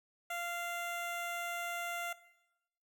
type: tone with notch filter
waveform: 15% pulse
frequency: 693 Hz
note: F5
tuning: 14 cents flat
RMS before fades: -39 dBFS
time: 0.3-2.13 s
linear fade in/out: 5 ms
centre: 5000 Hz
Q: 1.5
effects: noise-tail reverb RT60 0.9 s tail -17 dB re dry